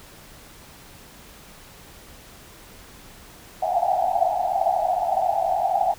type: band-pass noise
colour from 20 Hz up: white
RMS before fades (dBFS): -22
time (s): 3.62-5.94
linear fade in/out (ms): 5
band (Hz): 670 to 800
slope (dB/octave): 96
effects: pink hiss -46 dBFS RMS until 5.98 s